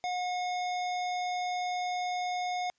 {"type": "tone", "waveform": "square", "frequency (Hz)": 723, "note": "F#5", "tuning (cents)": -40, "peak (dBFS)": -31, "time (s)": [0.04, 2.7], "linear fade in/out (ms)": 0, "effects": ["white hiss -75 dBFS RMS until 2.78 s", "resampled to 16000 Hz"]}